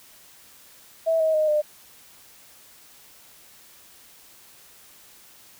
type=tone with pitch steps; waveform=sine; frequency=652 / 634.9 / 618.3 / 602 Hz; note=E5 / D#5 / D#5 / D5; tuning=-19 / +35 / -11 / +43 cents; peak=-18 dBFS; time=1.06-1.62 s; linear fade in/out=20 ms; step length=140 ms; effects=white hiss -51 dBFS RMS until 5.59 s